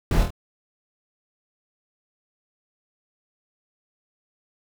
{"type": "noise with echo", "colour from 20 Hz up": "brown", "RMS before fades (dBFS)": -19, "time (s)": [0.11, 0.23], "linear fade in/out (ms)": 2, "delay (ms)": 25, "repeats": 3, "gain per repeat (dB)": -4, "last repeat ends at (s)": 0.305, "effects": []}